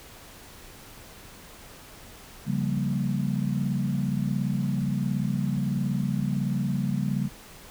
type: chord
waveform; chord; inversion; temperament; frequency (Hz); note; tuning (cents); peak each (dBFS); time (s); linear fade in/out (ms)
sine; G half-diminished seventh; second; equal; 138.59 / 174.61 / 196 / 233.1; Db3 / F3 / G3 / Bb3; 0 / 0 / 0 / 0; -28 / -32 / -28 / -32; 2.45-7.3; 50
effects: pink hiss -47 dBFS RMS until 7.7 s